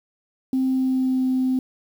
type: tone with pitch glide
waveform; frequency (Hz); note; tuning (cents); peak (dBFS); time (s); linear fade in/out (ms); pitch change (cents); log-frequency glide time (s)
sine; 261.6 to 258.3; C4 to C4; 0 to -22; -17; 0.53-1.59; 2; -22; 0.64-1.25
effects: tanh soft clip ceiling -14 dBFS + 8-bit